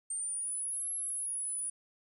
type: exponential two-way sweep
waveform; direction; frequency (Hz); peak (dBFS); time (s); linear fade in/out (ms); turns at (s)
sine; up then down; 8700 to 11140 to 9720; -32; 0.1-1.7; 5; 0.91
effects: tanh soft clip ceiling -31 dBFS